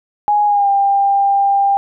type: tone with pitch glide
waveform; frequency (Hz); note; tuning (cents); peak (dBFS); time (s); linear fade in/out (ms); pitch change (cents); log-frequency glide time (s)
sine; 830.6 to 795.8; G#5 to G5; 0 to +26; -10; 0.28-1.77; 0; -74; 0.46-0.69
effects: none